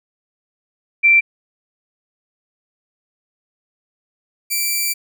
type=tone pair in turn; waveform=sine / 5% pulse; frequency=2349 / 2336 Hz; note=D7 / D7; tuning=0 / -10 cents; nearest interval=unison; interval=10 cents; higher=first; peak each=-8 dBFS; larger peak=neither; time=1.03-1.21 / 4.5-4.94 s; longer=second; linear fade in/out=20 ms; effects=none